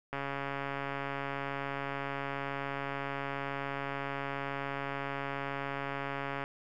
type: click train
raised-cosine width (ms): 0.5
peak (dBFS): -21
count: 878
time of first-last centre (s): 0.13-6.439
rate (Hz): 139
effects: none